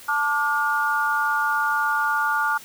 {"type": "chord", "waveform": "sine", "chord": "D minor", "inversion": "second", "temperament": "equal with one note detuned", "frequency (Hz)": [880, 1174.7, 1431.2], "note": ["A5", "D6", "F6"], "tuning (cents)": [0, 0, 42], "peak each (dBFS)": [-25, -25, -22], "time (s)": [0.08, 2.58], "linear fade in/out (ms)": 10, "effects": ["white hiss -44 dBFS RMS until 2.64 s"]}